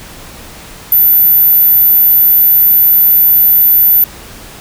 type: tone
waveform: sine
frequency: 14030 Hz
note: A9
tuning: 6 cents flat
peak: -3 dBFS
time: 0.92-4.04 s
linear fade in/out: 2 ms
effects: tanh soft clip ceiling 0 dBFS + pink hiss -32 dBFS RMS until 4.6 s